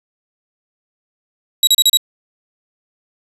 sawtooth tone bursts, 3865 Hz, B7, 38 cents flat, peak -5 dBFS, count 5, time 1.63-1.972 s, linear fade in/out 2 ms, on 42 ms, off 33 ms, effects resampled to 32000 Hz + 7-bit

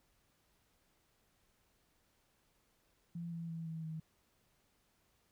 sine tone with pitch steps, 169.9 / 167.08 / 164.3 / 161.57 / 158.89 Hz, F3 / E3 / E3 / E3 / D#3, -47 / +24 / -5 / -34 / +37 cents, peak -40 dBFS, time 3.15-4 s, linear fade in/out 5 ms, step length 170 ms, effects pink hiss -75 dBFS RMS until 5.31 s

